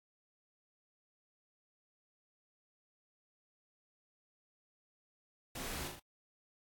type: noise with echo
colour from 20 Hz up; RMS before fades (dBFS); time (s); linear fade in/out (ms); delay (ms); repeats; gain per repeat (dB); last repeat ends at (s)
pink; -43; 5.55-5.88; 5; 39; 3; -4; 5.997
effects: AAC 64 kbps